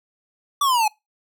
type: exponential sweep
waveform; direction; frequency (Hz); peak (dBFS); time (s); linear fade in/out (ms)
square; down; 1174.7 to 830.6; -17; 0.61-0.88; 5
effects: noise-tail reverb RT60 0.2 s tail -24 dB re dry